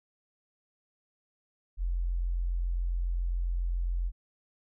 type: tone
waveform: sine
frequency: 43.65 Hz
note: F1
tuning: in tune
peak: -27 dBFS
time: 1.77-4.12 s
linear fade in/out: 50 ms
effects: none